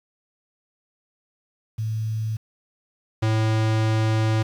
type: tone pair in turn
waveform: sine / square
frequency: 110 / 110 Hz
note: A2 / A2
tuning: 0 / 0 cents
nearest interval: unison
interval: 0 cents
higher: neither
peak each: -23 / -19 dBFS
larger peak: second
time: 1.78-2.37 / 3.22-4.43 s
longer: second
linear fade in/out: 10 ms
effects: low-pass 6000 Hz 12 dB/octave + 8-bit